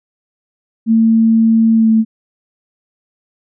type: tone with pitch glide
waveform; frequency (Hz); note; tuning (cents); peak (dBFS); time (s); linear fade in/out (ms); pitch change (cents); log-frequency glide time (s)
sine; 225 to 221.8; A3 to A3; +39 to +14; -7; 0.86-2.05; 50; -25; 1.75-1.9
effects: none